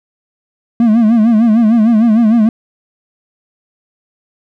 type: tone with vibrato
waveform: triangle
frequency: 224.6 Hz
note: A3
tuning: 36 cents sharp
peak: -4 dBFS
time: 0.8-2.49 s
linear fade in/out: 2 ms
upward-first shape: sine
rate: 6.6 Hz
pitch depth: 110 cents each way
effects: none